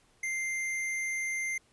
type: tone with hard clipping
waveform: sine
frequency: 2093 Hz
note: C7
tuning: in tune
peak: -32 dBFS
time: 0.23-1.58 s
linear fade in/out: 5 ms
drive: 15 dB
effects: pink hiss -66 dBFS RMS until 1.72 s + resampled to 24000 Hz